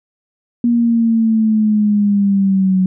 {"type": "linear sweep", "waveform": "sine", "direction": "down", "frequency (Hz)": [238.8, 185], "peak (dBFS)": -10, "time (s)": [0.64, 2.86], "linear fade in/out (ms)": 2, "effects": []}